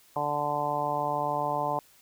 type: harmonic tone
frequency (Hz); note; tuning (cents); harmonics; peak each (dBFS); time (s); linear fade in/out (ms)
146.83; D3; 0; 1 / 2 / 3 / 4 / 5 / 6 / 7; -39 / -40 / -39 / -33 / -32 / -31 / -33; 0.16-1.79; 2
effects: white hiss -59 dBFS RMS until 2.01 s